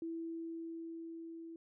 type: tone with level ramp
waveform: sine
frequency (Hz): 330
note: E4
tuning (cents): +2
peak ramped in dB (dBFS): -38 to -46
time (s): 0.02-1.56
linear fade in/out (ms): 2
effects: none